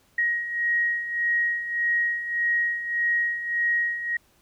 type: beating tone pair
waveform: sine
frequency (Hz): 1887 / 1888.7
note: A#6 / A#6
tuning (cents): +21 / +22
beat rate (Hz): 1.7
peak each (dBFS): -29 / -23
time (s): 0.18-4.17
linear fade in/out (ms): 5
effects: pink hiss -62 dBFS RMS until 4.41 s